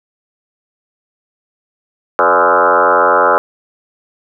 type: tone with frequency modulation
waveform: sine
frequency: 932.3 Hz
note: A#5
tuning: in tune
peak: -7 dBFS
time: 2.19-3.38 s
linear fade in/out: 0 ms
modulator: 88.2 Hz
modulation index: 5.7
effects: none